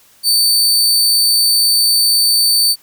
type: tone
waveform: sawtooth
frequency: 4558 Hz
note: C#8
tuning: 47 cents sharp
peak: -7 dBFS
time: 0.23-2.76 s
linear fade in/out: 50 ms
effects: white hiss -49 dBFS RMS until 2.82 s